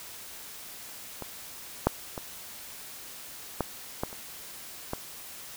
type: clicks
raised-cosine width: 1 ms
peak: -22 / -6 / -20 / -12 / -14 / -29 / -16 dBFS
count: 7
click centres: 1.223 / 1.87 / 2.178 / 3.607 / 4.035 / 4.129 / 4.934 s
effects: white hiss -44 dBFS RMS until 5.56 s